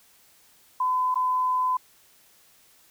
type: tone with dropouts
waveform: sine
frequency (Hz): 1013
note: B5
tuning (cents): +44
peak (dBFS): -21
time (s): 0.8-1.77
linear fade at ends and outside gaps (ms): 5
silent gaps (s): 1.144-1.156
effects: white hiss -58 dBFS RMS until 2.9 s